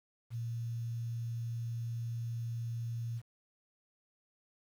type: tone with quantisation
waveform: sine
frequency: 116.54 Hz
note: A#2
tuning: in tune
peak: -35 dBFS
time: 0.3-3.22 s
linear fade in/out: 50 ms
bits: 10
effects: none